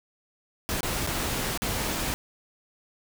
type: noise with dropouts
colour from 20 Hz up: pink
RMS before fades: -29 dBFS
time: 0.69-2.14 s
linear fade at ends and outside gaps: 0 ms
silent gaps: 0.807-0.831 / 1.066-1.073 / 1.575-1.62 s
effects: none